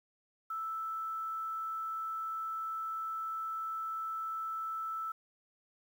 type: tone with quantisation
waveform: sine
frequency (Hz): 1318.5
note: E6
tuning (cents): 0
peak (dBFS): -35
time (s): 0.5-5.12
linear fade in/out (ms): 5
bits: 10
effects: none